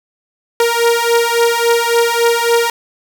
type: beating tone pair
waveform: sawtooth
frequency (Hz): 466.2 / 469.8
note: A#4 / A#4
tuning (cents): 0 / +13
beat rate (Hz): 3.6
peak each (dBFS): -10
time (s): 0.6-2.7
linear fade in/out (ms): 2
effects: none